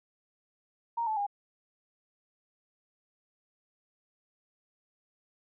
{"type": "tone with pitch steps", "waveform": "sine", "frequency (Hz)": [932, 869.6, 811.4], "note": ["A#5", "A5", "G#5"], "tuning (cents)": [-1, -21, -41], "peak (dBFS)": -28, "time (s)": [0.97, 1.267], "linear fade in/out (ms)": 10, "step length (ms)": 99, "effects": []}